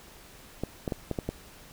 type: clicks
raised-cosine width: 2 ms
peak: -16 dBFS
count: 6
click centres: 0.636 / 0.878 / 0.922 / 1.113 / 1.188 / 1.29 s
effects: pink hiss -51 dBFS RMS until 1.72 s

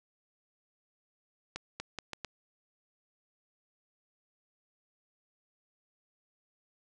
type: accelerating click train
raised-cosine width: 0.2 ms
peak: -20 dBFS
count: 5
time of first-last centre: 1.56-2.247 s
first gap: 240 ms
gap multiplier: 0.78
effects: resampled to 22050 Hz + 9-bit

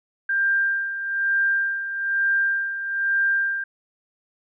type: tone with tremolo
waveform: sine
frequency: 1590 Hz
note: G6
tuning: 24 cents sharp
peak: -17 dBFS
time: 0.29-3.64 s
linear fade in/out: 5 ms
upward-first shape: sine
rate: 1.1 Hz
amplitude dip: 65%
effects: none

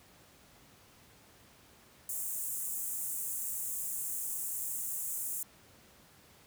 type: high-pass noise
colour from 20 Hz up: pink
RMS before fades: -37 dBFS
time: 2.09-5.43 s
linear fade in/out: 2 ms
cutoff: 7300 Hz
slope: 48 dB/octave
effects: pink hiss -60 dBFS RMS until 6.46 s + high-pass 60 Hz 12 dB/octave

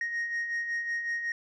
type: beating tone pair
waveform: sine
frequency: 1864.7 / 1870.1 Hz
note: A#6 / A#6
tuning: 0 / +5 cents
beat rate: 5.4 Hz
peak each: -36 / -28 dBFS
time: 0.01-1.32 s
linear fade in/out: 2 ms
effects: tanh soft clip ceiling -27 dBFS

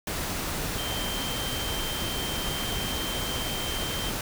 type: tone in noise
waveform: sine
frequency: 3136 Hz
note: G7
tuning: in tune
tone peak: -34 dBFS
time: 0.78-4.1 s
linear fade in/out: 2 ms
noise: pink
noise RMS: -31 dBFS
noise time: 0.07-4.21 s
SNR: -6 dB
effects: none

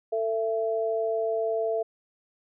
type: tone pair together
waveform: sine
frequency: 446.6 / 668 Hz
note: A4 / E5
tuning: +26 / +23 cents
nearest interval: perfect fifth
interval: 697 cents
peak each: -27 dBFS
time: 0.12-1.83 s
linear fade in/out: 10 ms
effects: none

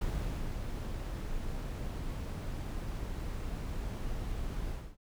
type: noise with ADSR envelope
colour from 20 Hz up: brown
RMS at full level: -33 dBFS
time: 0.01-4.97 s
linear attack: 8 ms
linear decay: 500 ms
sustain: -4 dB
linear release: 270 ms
effects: none

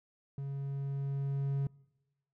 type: tone with level ramp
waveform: triangle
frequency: 138.59 Hz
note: C#3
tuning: in tune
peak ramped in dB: -34 to -27 dBFS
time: 0.38-1.67 s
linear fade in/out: 2 ms
effects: noise-tail reverb RT60 1.0 s tail -24 dB re dry

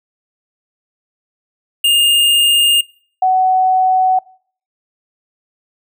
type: tone pair in turn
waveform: square / sine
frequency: 2825 / 748.2 Hz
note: F7 / F#5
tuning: +19 / +19 cents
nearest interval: octave + major seventh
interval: 2300 cents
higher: first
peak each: -10 / -9 dBFS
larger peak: second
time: 1.84-2.81 / 3.22-4.19 s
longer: neither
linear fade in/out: 5 ms
effects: noise-tail reverb RT60 0.5 s tail -23 dB re dry

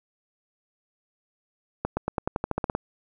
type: accelerating click train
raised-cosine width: 1 ms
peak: -11 dBFS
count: 12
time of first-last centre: 1.85-2.751 s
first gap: 120 ms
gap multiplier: 0.92
effects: none

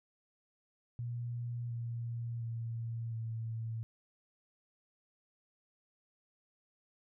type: tone with pitch steps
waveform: sine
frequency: 119.6 / 117.41 / 115.26 / 113.15 Hz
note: A#2 / A#2 / A#2 / A2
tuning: +45 / +13 / -19 / +49 cents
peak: -36 dBFS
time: 0.99-3.83 s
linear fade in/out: 0 ms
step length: 710 ms
effects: none

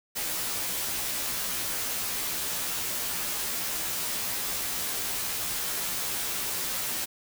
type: noise with comb filter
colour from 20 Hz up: white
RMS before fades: -31 dBFS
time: 0.15-7.06 s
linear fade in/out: 20 ms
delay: 14 ms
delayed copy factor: -1
effects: none

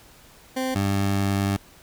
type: tone pair in turn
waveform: 20% pulse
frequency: 260 / 98.84 Hz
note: C4 / G2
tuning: -11 / +15 cents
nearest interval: octave + perfect fourth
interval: 1674 cents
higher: first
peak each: -19 / -16 dBFS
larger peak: second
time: 0.56-0.75 / 0.75-1.57 s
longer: second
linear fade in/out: 10 ms
effects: pink hiss -51 dBFS RMS until 1.82 s

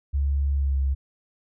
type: tone with pitch glide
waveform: sine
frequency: 70 to 67.85 Hz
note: C#2 to C#2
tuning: +18 to -36 cents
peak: -20 dBFS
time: 0.13-0.95 s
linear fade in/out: 20 ms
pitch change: -54 cents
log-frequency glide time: 0.55-0.77 s
effects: none

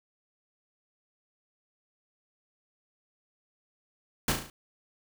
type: noise with echo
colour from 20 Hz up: pink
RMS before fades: -26 dBFS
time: 4.28-4.32 s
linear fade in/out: 2 ms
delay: 36 ms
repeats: 5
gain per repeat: -5 dB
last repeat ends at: 4.5 s
effects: none

